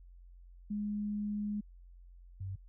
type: tone pair in turn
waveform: sine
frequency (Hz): 207.7 / 95.89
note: G#3 / G2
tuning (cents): 0 / -38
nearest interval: octave + minor second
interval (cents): 1338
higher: first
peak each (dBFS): -33 / -37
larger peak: first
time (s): 0.7-1.61 / 2.4-2.56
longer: first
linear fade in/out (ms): 10
effects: added 44 Hz sine -52 dBFS peak until 2.68 s